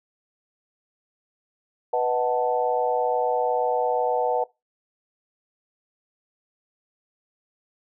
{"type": "chord", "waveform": "sine", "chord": "B dominant seventh", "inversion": "none", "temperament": "equal", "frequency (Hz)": [493.9, 622.3, 740, 880], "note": ["B4", "D#5", "F#5", "A5"], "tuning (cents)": [0, 0, 0, 0], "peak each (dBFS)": [-24, -28, -25, -27], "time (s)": [1.93, 4.44], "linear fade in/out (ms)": 5, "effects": ["noise-tail reverb RT60 0.2 s tail -21 dB re dry"]}